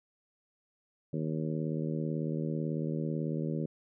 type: harmonic tone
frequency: 78.1 Hz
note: D#2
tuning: 7 cents sharp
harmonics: 2 / 3 / 4 / 5 / 6 / 7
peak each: -33 / -37 / -39 / -41 / -43 / -44 dBFS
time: 1.13-3.66 s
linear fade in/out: 5 ms
effects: none